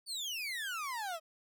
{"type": "exponential sweep", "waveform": "30% pulse", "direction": "down", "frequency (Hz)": [4623, 623], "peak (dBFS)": -34, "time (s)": [0.06, 1.2], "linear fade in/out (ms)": 50, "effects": []}